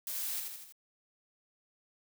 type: noise with echo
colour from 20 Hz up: blue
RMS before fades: -38 dBFS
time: 0.07-0.4 s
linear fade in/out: 2 ms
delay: 81 ms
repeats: 4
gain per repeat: -4 dB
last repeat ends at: 0.724 s
effects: none